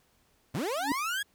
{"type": "linear sweep", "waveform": "30% pulse", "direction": "up", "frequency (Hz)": [98, 1693], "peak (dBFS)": -27, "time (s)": [0.54, 1.23], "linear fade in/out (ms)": 10}
{"type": "tone with exponential growth", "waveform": "sine", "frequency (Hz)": 280, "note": "C#4", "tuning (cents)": 18, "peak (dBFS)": -23, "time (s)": [0.76, 0.92], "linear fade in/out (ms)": 1, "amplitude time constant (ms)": 33}
{"effects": ["pink hiss -68 dBFS RMS until 1.34 s"]}